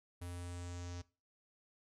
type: tone with low-pass filter sweep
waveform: square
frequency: 88 Hz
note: F2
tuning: 14 cents sharp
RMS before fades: -45 dBFS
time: 0.21-1.02 s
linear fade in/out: 10 ms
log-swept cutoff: 11000 to 5800 Hz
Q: 3.3
effects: noise-tail reverb RT60 0.3 s tail -19 dB re dry